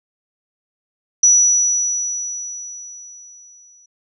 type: tone with exponential decay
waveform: sine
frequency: 5890 Hz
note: F#8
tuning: 9 cents flat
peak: -7 dBFS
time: 1.23-3.86 s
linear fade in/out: 5 ms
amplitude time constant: 570 ms
effects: none